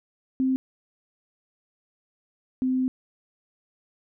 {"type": "tone pair in turn", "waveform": "sine", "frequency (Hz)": [261.6, 257.7], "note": ["C4", "C4"], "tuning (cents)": [0, -26], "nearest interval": "unison", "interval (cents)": 26, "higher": "first", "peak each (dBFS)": [-20, -21], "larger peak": "first", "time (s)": [[0.4, 0.56], [2.62, 2.88]], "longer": "second", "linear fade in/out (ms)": 0, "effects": []}